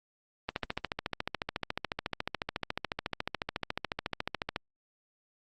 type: click train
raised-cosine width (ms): 0.3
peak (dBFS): -15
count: 58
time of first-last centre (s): 0.49-4.561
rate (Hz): 14
effects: Opus 32 kbps